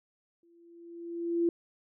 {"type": "tone with exponential growth", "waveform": "sine", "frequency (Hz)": 340, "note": "F4", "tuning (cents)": -46, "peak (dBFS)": -22, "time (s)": [0.43, 1.49], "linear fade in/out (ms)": 2, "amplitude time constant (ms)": 230, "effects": []}